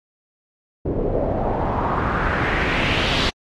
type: noise with low-pass filter sweep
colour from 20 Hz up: pink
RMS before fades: -21 dBFS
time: 0.85-3.3 s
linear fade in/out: 10 ms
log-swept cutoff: 410 to 3900 Hz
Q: 2.5
effects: AAC 48 kbps